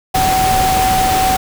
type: tone in noise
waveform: sine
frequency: 756 Hz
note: F#5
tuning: 37 cents sharp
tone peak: -12 dBFS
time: 0.14-1.37 s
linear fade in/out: 10 ms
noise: pink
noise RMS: -18 dBFS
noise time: 0.14-1.37 s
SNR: +3 dB
effects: none